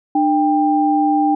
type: tone pair together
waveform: sine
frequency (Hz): 300 / 792.6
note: D4 / G5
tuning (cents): +37 / +19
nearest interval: octave + perfect fourth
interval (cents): 1682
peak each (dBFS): -15 / -15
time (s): 0.15-1.35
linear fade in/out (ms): 5
effects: none